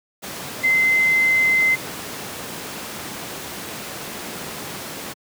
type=tone in noise; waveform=sine; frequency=2066 Hz; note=C7; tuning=22 cents flat; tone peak=-14 dBFS; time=0.63-1.76 s; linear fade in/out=20 ms; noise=pink; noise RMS=-31 dBFS; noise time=0.22-5.14 s; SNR=+14 dB; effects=high-pass 150 Hz 12 dB/octave